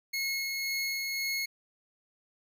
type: tone with tremolo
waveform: 25% pulse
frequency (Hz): 2173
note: C#7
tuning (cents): -35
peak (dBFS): -26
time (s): 0.13-1.46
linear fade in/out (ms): 10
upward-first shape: sine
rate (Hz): 1.9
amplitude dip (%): 25
effects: none